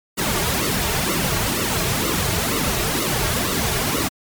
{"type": "noise with flanger", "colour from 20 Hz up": "pink", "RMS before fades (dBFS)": -21, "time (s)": [0.17, 4.09], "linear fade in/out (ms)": 20, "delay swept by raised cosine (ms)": [1.2, 4], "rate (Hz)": 2.1, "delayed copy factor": -0.85, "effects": ["MP3 96 kbps"]}